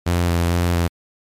sawtooth tone with vibrato, 86.3 Hz, F2, 20 cents flat, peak -12 dBFS, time 0.06-0.88 s, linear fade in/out 10 ms, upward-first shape square, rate 2.2 Hz, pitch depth 16 cents each way, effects MP3 64 kbps

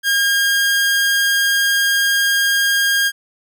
sawtooth tone, 1618 Hz, G#6, 46 cents flat, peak -10 dBFS, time 0.03-3.12 s, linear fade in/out 50 ms, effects none

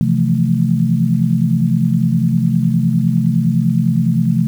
sine chord, F major seventh, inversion second, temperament equal, 130.81 / 164.81 / 174.61 / 220 Hz, C3 / E3 / F3 / A3, 0 / 0 / 0 / 0 cents, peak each -17 dBFS, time 0.01-4.47 s, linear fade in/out 0 ms, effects 7-bit

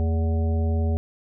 harmonic tone with a mistuned harmonic, 82.3 Hz, E2, 2 cents flat, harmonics 1 / 3 / 5 / 7 / 9, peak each -20 / -30 / -34 / -37 / -39 dBFS, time 0-0.97 s, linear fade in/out 0 ms, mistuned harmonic 3, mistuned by -140 cents, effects none

